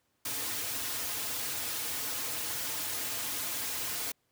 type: noise with comb filter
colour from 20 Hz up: white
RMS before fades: -35 dBFS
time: 0.25-4.12 s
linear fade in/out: 5 ms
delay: 5.2 ms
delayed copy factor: -1
effects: pink hiss -75 dBFS RMS until 4.31 s + high-pass 80 Hz 12 dB/octave